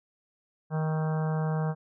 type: harmonic tone with a mistuned harmonic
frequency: 156.9 Hz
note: D#3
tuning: 15 cents sharp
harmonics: 1 / 3 / 4 / 5 / 6 / 7 / 8 / 9 / 10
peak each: -26 / -37 / -40 / -39 / -44 / -44 / -48 / -48 / -46 dBFS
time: 0.7-1.75 s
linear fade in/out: 50 ms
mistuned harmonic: 9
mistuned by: -58 cents
effects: none